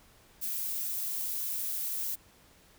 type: noise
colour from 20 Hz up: violet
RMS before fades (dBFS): -34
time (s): 0.41-2.16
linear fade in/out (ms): 20
effects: pink hiss -60 dBFS RMS until 2.78 s